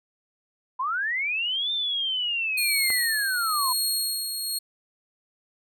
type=linear two-way sweep; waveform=sine; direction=up then down; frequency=979 to 3610 to 979 Hz; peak=-24 dBFS; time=0.79-3.73 s; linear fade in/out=10 ms; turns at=1.72 s
type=tone with tremolo; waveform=20% pulse; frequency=4292 Hz; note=C8; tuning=43 cents sharp; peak=-17 dBFS; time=2.57-4.59 s; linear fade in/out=10 ms; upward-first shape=sine; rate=0.99 Hz; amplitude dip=50%
type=click; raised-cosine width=0.5 ms; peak=-19 dBFS; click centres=2.903 s
effects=none